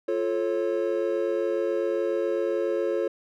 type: chord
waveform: triangle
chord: F augmented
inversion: none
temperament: just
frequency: 349.2 / 436.5 / 545.7 Hz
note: F4 / A4 / C#5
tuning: 0 / -14 / -27 cents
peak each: -26 dBFS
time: 0.08-3.08 s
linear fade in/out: 5 ms
effects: none